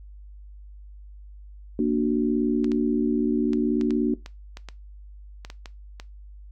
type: chord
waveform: sine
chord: Bb augmented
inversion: none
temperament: equal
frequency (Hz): 233.1 / 293.7 / 370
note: Bb3 / D4 / F#4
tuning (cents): 0 / 0 / 0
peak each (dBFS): -23 / -23 / -26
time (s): 1.79-4.14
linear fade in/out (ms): 2
type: clicks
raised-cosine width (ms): 0.2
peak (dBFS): -21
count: 12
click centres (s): 2.644 / 2.718 / 3.533 / 3.812 / 3.907 / 4.261 / 4.571 / 4.687 / 5.449 / 5.501 / 5.658 / 5.999
effects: noise-tail reverb RT60 0.2 s tail -18 dB re dry + added 50 Hz sine -41 dBFS peak until 6.51 s